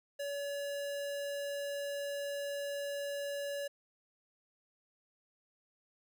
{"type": "tone", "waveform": "square", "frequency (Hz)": 568, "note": "C#5", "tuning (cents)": 42, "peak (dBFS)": -37, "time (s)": [0.19, 3.68], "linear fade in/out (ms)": 10, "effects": []}